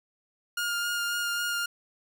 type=tone with vibrato; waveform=sawtooth; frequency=1415 Hz; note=F6; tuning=22 cents sharp; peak=-24 dBFS; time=0.57-1.66 s; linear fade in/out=5 ms; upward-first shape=sine; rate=3.7 Hz; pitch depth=14 cents each way; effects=none